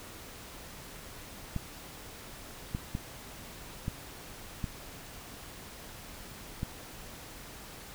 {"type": "clicks", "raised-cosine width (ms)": 5, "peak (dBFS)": -20, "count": 6, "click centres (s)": [1.563, 2.749, 2.951, 3.881, 4.642, 6.631], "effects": ["pink hiss -47 dBFS RMS until 7.94 s"]}